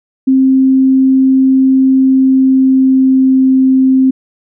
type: tone with pitch glide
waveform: sine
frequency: 264.2 to 262.5 Hz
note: C4 to C4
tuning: +17 to +6 cents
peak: -5 dBFS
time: 0.27-4.11 s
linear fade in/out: 10 ms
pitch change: -11 cents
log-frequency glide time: 1.95-3.51 s
effects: none